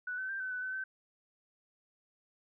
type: tone with pitch steps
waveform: sine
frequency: 1482 / 1526 / 1579 / 1520 / 1495 / 1519 / 1538 Hz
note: F#6 / G6 / G6 / F#6 / F#6 / F#6 / G6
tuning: +2 / -47 / +12 / +46 / +17 / +45 / -33 cents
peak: -35 dBFS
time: 0.07-0.84 s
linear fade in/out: 5 ms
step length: 110 ms
effects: none